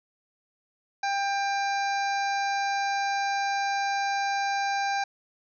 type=harmonic tone; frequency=795 Hz; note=G5; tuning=24 cents sharp; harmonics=1 / 2 / 3 / 5 / 6 / 7 / 8; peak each=-26 / -32 / -36 / -40 / -42 / -43 / -44 dBFS; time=1.03-5.04 s; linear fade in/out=5 ms; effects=none